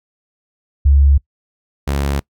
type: tone pair in turn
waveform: sine / sawtooth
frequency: 70 / 70 Hz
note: C#2 / C#2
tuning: +18 / +18 cents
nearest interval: unison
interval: 0 cents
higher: neither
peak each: -7 / -12 dBFS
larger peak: first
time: 0.85-1.18 / 1.87-2.2 s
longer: neither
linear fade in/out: 10 ms
effects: noise-tail reverb RT60 0.1 s tail -23 dB re dry